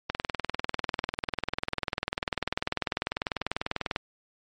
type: click train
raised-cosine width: 0.3 ms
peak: -11 dBFS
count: 79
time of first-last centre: 0.1-3.961 s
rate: 20.2 Hz
effects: MP3 48 kbps